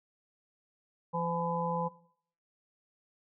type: harmonic tone with a mistuned harmonic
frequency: 170 Hz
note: F3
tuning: 46 cents flat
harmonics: 1 / 3 / 5 / 6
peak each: -35 / -36 / -36 / -35 dBFS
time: 1.13-1.89 s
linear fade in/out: 20 ms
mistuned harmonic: 6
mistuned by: -27 cents
effects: noise-tail reverb RT60 0.6 s tail -19 dB re dry